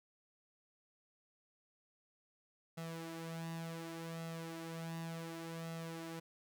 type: tone with flanger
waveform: sawtooth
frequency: 164.81 Hz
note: E3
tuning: in tune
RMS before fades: -45 dBFS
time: 2.77-6.2 s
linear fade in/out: 10 ms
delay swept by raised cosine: 1.5 to 5 ms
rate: 0.68 Hz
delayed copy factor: +0.6
effects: none